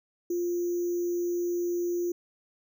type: tone with sample-and-hold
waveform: sine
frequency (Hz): 349.2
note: F4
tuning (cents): 0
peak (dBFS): -26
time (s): 0.3-2.12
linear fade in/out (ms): 5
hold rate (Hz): 6300
effects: none